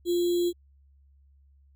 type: tone with sample-and-hold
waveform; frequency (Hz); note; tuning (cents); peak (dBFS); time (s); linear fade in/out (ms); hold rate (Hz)
sine; 349.2; F4; 0; -22; 0.05-0.53; 50; 3675
effects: added 69 Hz sine -56 dBFS peak until 1.75 s